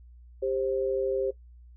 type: tone pair together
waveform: sine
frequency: 395.5 / 528 Hz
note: G4 / C5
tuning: +15 / +16 cents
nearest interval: perfect fourth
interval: 501 cents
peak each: -28 dBFS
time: 0.42-1.31 s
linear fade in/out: 10 ms
effects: noise-tail reverb RT60 0.1 s tail -17 dB re dry + added 60 Hz sine -48 dBFS peak until 1.76 s